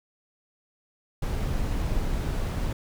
brown noise, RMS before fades -27 dBFS, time 1.22-2.73 s, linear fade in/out 5 ms, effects none

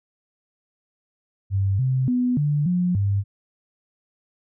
sine tone with pitch steps, 97.6 / 130.2 / 248.1 / 147 / 178.7 / 99.8 Hz, G2 / C3 / B3 / D3 / F3 / G2, -7 / -8 / +8 / +2 / +40 / +32 cents, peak -18 dBFS, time 1.5-3.24 s, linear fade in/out 50 ms, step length 290 ms, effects none

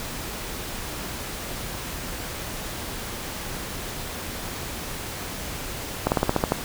slowing click train, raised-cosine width 1 ms, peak -5 dBFS, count 8, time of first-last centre 6.07-6.521 s, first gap 49 ms, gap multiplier 1.09, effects pink hiss -33 dBFS RMS until 6.64 s

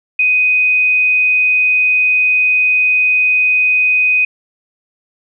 sine tone, 2500 Hz, D#7, 8 cents sharp, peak -9 dBFS, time 0.19-4.25 s, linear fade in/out 5 ms, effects none

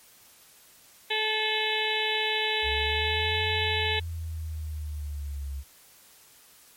harmonic tone, 433.3 Hz, A4, 27 cents flat, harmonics 1 / 2 / 4 / 5 / 6 / 7 / 8 / 9, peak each -33 / -33 / -33 / -33 / -33 / -33 / -33 / -33 dBFS, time 1.1-4 s, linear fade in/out 10 ms
sine linear two-way sweep, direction up then down, 67.8 to 89.2 to 67.8 Hz, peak -31 dBFS, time 2.62-5.64 s, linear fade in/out 50 ms, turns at 3.45 s
effects white hiss -55 dBFS RMS until 6.76 s + MP3 64 kbps

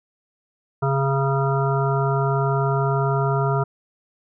harmonic tone, 136.8 Hz, C#3, 23 cents flat, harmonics 1 / 3 / 5 / 7 / 9 / 10, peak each -20 / -25 / -27 / -28 / -30 / -30 dBFS, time 0.82-3.64 s, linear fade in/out 10 ms, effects none

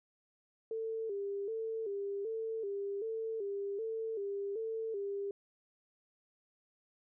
sine tone with vibrato, 422.6 Hz, G#4, 30 cents sharp, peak -35 dBFS, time 0.71-5.31 s, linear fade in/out 2 ms, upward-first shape square, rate 1.3 Hz, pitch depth 97 cents each way, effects none

